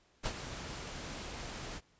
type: noise with ADSR envelope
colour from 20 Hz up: pink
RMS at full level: -34 dBFS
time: 0.23-1.81 s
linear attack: 31 ms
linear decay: 54 ms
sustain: -9 dB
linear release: 44 ms
effects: pink hiss -69 dBFS RMS until 1.99 s + resampled to 16000 Hz